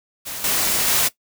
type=noise with level steps; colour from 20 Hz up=white; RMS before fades=-30 / -20 / -18 dBFS; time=0.25-1.09 s; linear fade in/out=20 ms; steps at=0.44 / 0.87 s; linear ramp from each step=2 ms; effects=noise-tail reverb RT60 0.1 s tail -17 dB re dry